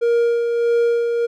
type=tone with tremolo; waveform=triangle; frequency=470 Hz; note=A#4; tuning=14 cents sharp; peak=-11 dBFS; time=0.01-1.27 s; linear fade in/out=20 ms; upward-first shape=sine; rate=1.6 Hz; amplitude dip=40%; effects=none